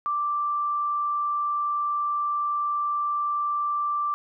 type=tone; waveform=sine; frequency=1174.7 Hz; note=D6; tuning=in tune; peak=-23 dBFS; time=0.06-4.14 s; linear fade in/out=0 ms; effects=none